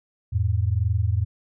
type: tone pair together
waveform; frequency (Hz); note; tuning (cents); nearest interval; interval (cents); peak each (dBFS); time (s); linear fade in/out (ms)
sine; 86.1 / 108.07; F2 / A2; -24 / -31; major third; 393; -22; 0.32-1.25; 20
effects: none